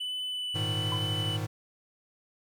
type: tone with vibrato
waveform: triangle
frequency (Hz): 2987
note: F#7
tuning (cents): +16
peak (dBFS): -30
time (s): 0-1.37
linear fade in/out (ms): 10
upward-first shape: triangle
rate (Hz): 1.2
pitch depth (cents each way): 11
type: chord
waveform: square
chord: Ab suspended second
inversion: none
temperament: equal with one note detuned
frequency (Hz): 104.43 / 116.54 / 155.56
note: Ab2 / Bb2 / Eb3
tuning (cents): +10 / 0 / 0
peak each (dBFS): -33 / -38 / -37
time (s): 0.54-1.47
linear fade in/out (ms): 20
type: tone with exponential decay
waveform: sine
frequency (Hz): 1011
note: B5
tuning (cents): +40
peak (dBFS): -30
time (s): 0.92-1.09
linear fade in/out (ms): 1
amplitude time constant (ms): 35
effects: none